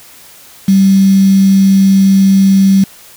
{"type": "tone with quantisation", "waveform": "sine", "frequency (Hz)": 193.9, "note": "G3", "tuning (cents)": -19, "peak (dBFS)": -4, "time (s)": [0.68, 2.84], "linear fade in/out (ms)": 5, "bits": 4, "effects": ["white hiss -38 dBFS RMS until 3.16 s"]}